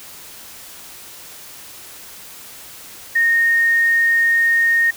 sine tone with quantisation, 1848 Hz, A#6, 16 cents flat, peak -12 dBFS, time 3.15-4.91 s, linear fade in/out 10 ms, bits 7, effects white hiss -38 dBFS RMS until 4.96 s

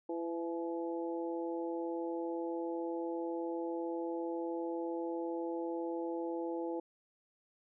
harmonic tone with a mistuned harmonic, 167.6 Hz, E3, 29 cents sharp, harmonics 2 / 3 / 4 / 5, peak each -37 / -40 / -49 / -45 dBFS, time 0.09-6.8 s, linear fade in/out 5 ms, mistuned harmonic 5, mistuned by +29 cents, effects none

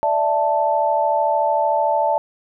sine chord, D suspended second, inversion none, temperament just, 587.3 / 660.7 / 881 Hz, D5 / E5 / A5, 0 / +4 / +2 cents, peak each -21 / -21 / -18 dBFS, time 0.03-2.18 s, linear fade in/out 0 ms, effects none

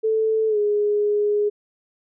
sine tone with pitch glide, 440 to 415.3 Hz, A4 to G#4, 0 to 0 cents, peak -17 dBFS, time 0.03-1.5 s, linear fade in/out 20 ms, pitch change -100 cents, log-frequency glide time 0.48-0.58 s, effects none

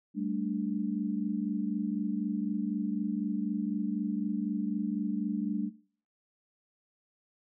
sine chord, G suspended second, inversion none, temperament equal, 196 / 220 / 293.7 Hz, G3 / A3 / D4, 0 / 0 / 0 cents, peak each -34 dBFS, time 0.14-5.71 s, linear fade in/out 50 ms, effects noise-tail reverb RT60 0.5 s tail -20 dB re dry

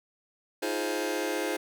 sawtooth chord, F minor seventh, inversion third, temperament just, 314.3 / 349.2 / 419.1 / 523.8 Hz, Eb4 / F4 / Ab4 / C5, +18 / 0 / +16 / +2 cents, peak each -30 dBFS, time 0.62-1.57 s, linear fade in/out 10 ms, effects none

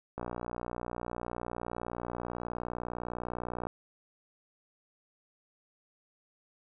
click train, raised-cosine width 1 ms, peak -22 dBFS, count 210, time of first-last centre 0.18-3.669 s, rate 59.9 Hz, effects none

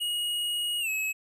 square tone with pitch glide, 2887 to 2572 Hz, F#7 to E7, -43 to -43 cents, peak -28 dBFS, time 0-1.13 s, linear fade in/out 20 ms, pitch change -200 cents, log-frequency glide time 0.8-0.89 s, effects none

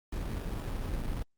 brown noise with sample-and-hold, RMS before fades -34 dBFS, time 0.12-1.23 s, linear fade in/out 5 ms, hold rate 2100 Hz, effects Opus 48 kbps

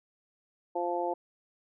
harmonic tone, 174.5 Hz, F3, 1 cent flat, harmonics 2 / 3 / 4 / 5, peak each -34 / -34 / -34 / -34 dBFS, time 0.75-1.14 s, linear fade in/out 10 ms, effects none

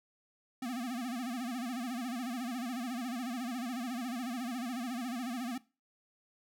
square tone with vibrato, 245.6 Hz, B3, 9 cents flat, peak -36 dBFS, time 0.62-5.58 s, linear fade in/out 5 ms, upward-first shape sine, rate 14 Hz, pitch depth 130 cents each way, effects noise-tail reverb RT60 0.3 s tail -19 dB re dry

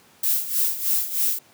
violet noise with tremolo, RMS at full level -20 dBFS, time 0.23-1.39 s, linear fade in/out 5 ms, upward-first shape sine, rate 3.2 Hz, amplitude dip 75%, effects pink hiss -54 dBFS RMS until 1.53 s + high-pass 150 Hz 12 dB/octave

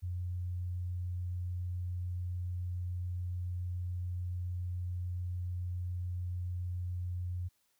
sine tone, 89.3 Hz, F2, 39 cents sharp, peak -34 dBFS, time 0.02-7.49 s, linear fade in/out 20 ms, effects white hiss -75 dBFS RMS until 7.79 s

